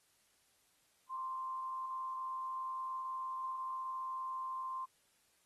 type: tone with frequency modulation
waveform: sine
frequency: 1046.5 Hz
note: C6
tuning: in tune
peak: -38 dBFS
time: 1.09-4.86 s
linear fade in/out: 20 ms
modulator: 110 Hz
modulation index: 0.27
effects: white hiss -73 dBFS RMS until 5.45 s + AAC 32 kbps